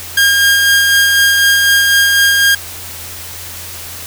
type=tone with tremolo; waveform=sawtooth; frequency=1616 Hz; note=G#6; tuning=48 cents flat; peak=-3 dBFS; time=0.17-2.55 s; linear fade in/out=5 ms; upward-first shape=sine; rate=4 Hz; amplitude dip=25%; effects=added 87 Hz sine -35 dBFS peak until 4.06 s + white hiss -28 dBFS RMS until 4.06 s